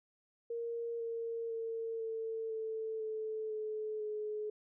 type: tone with pitch steps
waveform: sine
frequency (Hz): 466.2 / 460 / 454 / 448 / 442.1 / 436.2 / 430.5 / 424.8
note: A#4 / A#4 / A#4 / A4 / A4 / A4 / A4 / G#4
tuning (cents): 0 / -23 / -46 / +31 / +8 / -15 / -38 / +39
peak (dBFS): -36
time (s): 0.5-4.5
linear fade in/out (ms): 5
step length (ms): 500
effects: none